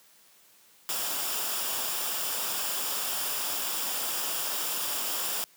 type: noise with comb filter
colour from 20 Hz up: white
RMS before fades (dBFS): -31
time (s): 0.89-5.44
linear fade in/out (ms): 0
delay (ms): 0.48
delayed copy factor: -0.5
effects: white hiss -59 dBFS RMS until 5.56 s + high-pass 150 Hz 12 dB/octave